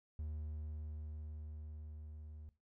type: tone with level ramp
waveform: triangle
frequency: 76.5 Hz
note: D#2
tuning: 29 cents flat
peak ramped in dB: -38 to -47 dBFS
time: 0.19-2.49 s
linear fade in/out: 0 ms
effects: noise-tail reverb RT60 0.3 s tail -18 dB re dry